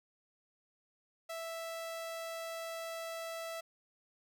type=tone; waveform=sawtooth; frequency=659.3 Hz; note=E5; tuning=in tune; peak=-36 dBFS; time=1.29-3.61 s; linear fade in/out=10 ms; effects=none